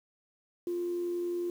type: tone with amplitude modulation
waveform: sine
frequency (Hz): 349.6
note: F4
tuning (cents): +2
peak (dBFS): -28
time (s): 0.67-1.5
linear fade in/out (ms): 2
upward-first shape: sine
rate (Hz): 91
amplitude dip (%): 30
effects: tanh soft clip ceiling -25 dBFS + 9-bit